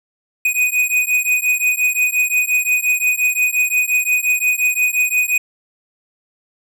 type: beating tone pair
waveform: square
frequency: 2487 / 2492.7 Hz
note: D#7 / D#7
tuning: -1 / +3 cents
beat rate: 5.7 Hz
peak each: -18 dBFS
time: 0.45-5.38 s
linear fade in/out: 5 ms
effects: none